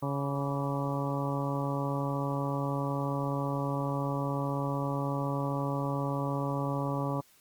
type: harmonic tone with a mistuned harmonic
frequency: 139.7 Hz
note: C#3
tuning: 14 cents sharp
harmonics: 1 / 2 / 3 / 4 / 5 / 6 / 7 / 8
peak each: -32 / -35 / -41 / -37 / -44 / -42 / -39 / -40 dBFS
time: 0.02-7.21 s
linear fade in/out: 10 ms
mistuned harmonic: 8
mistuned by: +51 cents
effects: white hiss -62 dBFS RMS until 7.4 s + Opus 32 kbps